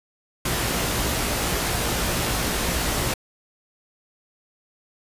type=noise with comb filter; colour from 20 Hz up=pink; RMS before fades=-24 dBFS; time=0.45-3.14 s; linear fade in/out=5 ms; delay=17 ms; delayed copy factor=+0.55; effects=resampled to 32000 Hz